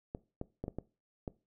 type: clicks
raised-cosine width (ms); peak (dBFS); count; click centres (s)
2; -24; 6; 0.149 / 0.414 / 0.64 / 0.681 / 0.786 / 1.278
effects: noise-tail reverb RT60 0.3 s tail -20 dB re dry